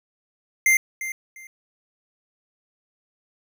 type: tone with echo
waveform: square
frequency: 2093 Hz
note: C7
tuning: in tune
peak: -15 dBFS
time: 0.66-0.77 s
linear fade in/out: 2 ms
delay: 350 ms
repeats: 2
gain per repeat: -13 dB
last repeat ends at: 1.47 s
effects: none